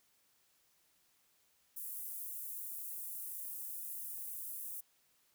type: high-pass noise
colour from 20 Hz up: pink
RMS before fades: -44 dBFS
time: 1.76-4.81 s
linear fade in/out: 10 ms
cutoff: 11000 Hz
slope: 24 dB/octave
effects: white hiss -73 dBFS RMS until 5.34 s